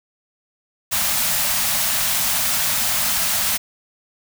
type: band-stop noise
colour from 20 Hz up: white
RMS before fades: -20 dBFS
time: 0.91-3.58 s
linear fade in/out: 20 ms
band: 260 to 560 Hz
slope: 96 dB/octave
effects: none